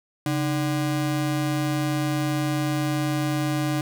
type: ring-modulated tone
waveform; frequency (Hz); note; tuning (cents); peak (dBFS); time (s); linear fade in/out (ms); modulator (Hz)
square; 222.3; A3; +18; -20; 0.26-3.81; 2; 83.9
effects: none